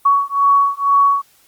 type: beating tone pair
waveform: sine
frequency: 1120 / 1122.1 Hz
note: C#6 / C#6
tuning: +18 / +21 cents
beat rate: 2.1 Hz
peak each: -14 dBFS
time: 0.05-1.22 s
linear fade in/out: 10 ms
effects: white hiss -53 dBFS RMS until 1.47 s + Opus 32 kbps